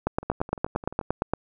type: two click trains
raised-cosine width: 1 ms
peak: -24 / -9 dBFS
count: 10 / 12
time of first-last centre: 0.23-1.013 / 0.07-1.336 s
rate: 11.5 / 8.69 Hz
effects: none